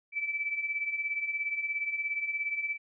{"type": "beating tone pair", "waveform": "sine", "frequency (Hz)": [2300, 2317], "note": ["D7", "D7"], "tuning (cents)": [-37, -24], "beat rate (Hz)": 17, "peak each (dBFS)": [-37, -31], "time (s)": [0.12, 2.78], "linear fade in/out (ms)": 50, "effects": []}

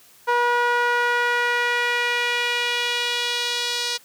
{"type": "tone with band-pass filter sweep", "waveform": "sawtooth", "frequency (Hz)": 482.2, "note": "B4", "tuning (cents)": -41, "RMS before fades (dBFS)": -22, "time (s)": [0.27, 3.98], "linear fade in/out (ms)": 20, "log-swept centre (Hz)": [1100, 4500], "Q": 1.7, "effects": ["white hiss -52 dBFS RMS until 4.04 s", "high-pass 60 Hz 12 dB/octave"]}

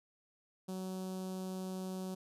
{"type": "tone with notch filter", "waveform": "sawtooth", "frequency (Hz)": 187, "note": "F#3", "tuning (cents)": 19, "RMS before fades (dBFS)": -41, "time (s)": [0.68, 2.15], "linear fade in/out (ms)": 10, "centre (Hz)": 2000, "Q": 0.51, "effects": ["resampled to 32000 Hz"]}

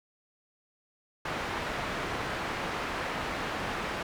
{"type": "low-pass noise", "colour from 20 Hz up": "white", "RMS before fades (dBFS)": -34, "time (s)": [1.25, 4.03], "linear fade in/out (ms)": 5, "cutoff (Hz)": 1700, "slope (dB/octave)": 12, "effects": []}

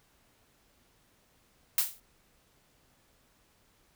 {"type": "noise with exponential decay", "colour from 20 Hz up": "blue", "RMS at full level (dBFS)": -22, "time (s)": [1.78, 2], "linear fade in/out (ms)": 2, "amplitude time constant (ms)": 46, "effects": ["pink hiss -67 dBFS RMS until 3.95 s"]}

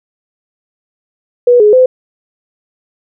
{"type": "tone with pitch steps", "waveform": "sine", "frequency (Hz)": [487.4, 419.9, 511], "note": ["B4", "G#4", "C5"], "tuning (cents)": [-23, 19, -41], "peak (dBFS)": -3, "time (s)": [1.47, 1.86], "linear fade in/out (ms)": 5, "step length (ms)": 130, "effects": []}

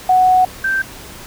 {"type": "tone pair in turn", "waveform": "sine", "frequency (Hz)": [740, 1564.2], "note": ["F#5", "G6"], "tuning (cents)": [0, -4], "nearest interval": "octave + minor second", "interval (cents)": 1296, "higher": "second", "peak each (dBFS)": [-8, -14], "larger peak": "first", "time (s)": [[0.09, 0.45], [0.64, 0.82]], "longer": "first", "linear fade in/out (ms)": 5, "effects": ["pink hiss -35 dBFS RMS until 1.26 s"]}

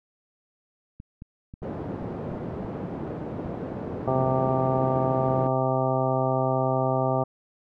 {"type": "clicks", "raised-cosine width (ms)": 5, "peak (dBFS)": -27, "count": 9, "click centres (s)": [1.001, 1.221, 1.539, 1.621, 2.026, 2.318, 2.349, 2.649, 3.459]}
{"type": "band-pass noise", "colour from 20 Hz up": "pink", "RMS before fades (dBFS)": -33, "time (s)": [1.62, 5.48], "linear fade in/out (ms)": 10, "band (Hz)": [130, 560], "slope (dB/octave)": 12}
{"type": "harmonic tone", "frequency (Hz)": 130.81, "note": "C3", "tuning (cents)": 0, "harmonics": [1, 2, 3, 4, 5, 6, 7, 9], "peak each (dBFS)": [-27, -31, -31, -30, -27, -30, -33, -33], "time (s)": [4.07, 7.24], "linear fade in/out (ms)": 10}
{"effects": []}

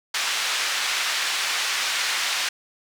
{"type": "band-pass noise", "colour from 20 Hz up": "pink", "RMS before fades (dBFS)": -25, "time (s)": [0.14, 2.49], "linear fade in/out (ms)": 5, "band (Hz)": [1600, 6000], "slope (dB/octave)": 12, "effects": []}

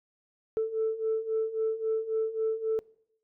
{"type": "beating tone pair", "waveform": "sine", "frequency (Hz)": [440, 443.7], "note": ["A4", "A4"], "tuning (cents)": [0, 14], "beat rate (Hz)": 3.7, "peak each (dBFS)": [-31, -27], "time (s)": [0.57, 2.79], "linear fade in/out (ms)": 0, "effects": ["noise-tail reverb RT60 0.7 s tail -24 dB re dry", "tanh soft clip ceiling -21 dBFS"]}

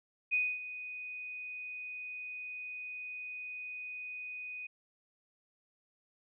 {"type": "tone with ADSR envelope", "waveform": "sine", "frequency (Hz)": 2489, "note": "D#7", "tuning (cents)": 0, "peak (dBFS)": -26, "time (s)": [0.31, 4.67], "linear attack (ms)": 27, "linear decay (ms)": 250, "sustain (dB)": -14, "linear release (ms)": 7, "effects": []}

